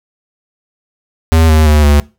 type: tone with pitch steps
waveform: square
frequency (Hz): 81 / 78.15 / 75.4 / 72.75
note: E2 / D#2 / D2 / D2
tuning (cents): -30 / +8 / +46 / -16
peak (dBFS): -6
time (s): 1.32-2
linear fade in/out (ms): 0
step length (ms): 170
effects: noise-tail reverb RT60 0.3 s tail -22 dB re dry